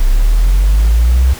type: linear sweep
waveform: sine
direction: up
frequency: 30.87 to 66.4 Hz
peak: -5 dBFS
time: 0-1.34 s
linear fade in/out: 10 ms
effects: tanh soft clip ceiling -3 dBFS + pink hiss -30 dBFS RMS until 1.39 s